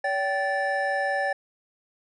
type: tone cluster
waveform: triangle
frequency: 569 / 775 / 1752 Hz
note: C#5 / G5 / A6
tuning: +45 / -20 / -8 cents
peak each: -26 dBFS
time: 0.04-1.33 s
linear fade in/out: 5 ms
effects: resampled to 22050 Hz